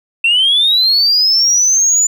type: linear sweep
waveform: sine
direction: up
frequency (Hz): 2673 to 7040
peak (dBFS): -7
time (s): 0.24-2.07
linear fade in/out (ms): 5
effects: tanh soft clip ceiling -5 dBFS + 8-bit